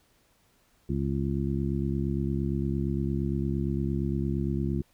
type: harmonic tone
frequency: 68.7 Hz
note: C#2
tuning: 15 cents flat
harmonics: 1 / 2 / 3 / 4 / 5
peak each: -32 / -30 / -31 / -37 / -34 dBFS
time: 0.89-4.82 s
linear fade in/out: 5 ms
effects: pink hiss -66 dBFS RMS until 4.93 s